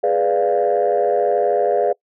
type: chord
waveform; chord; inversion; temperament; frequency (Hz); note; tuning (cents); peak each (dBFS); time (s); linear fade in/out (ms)
sine; G# diminished seventh; none; equal; 415.3 / 493.9 / 587.3 / 698.5; G#4 / B4 / D5 / F5; 0 / 0 / 0 / 0; -19; 0.03-1.93; 10
effects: noise-tail reverb RT60 0.1 s tail -25 dB re dry + tanh soft clip ceiling -8 dBFS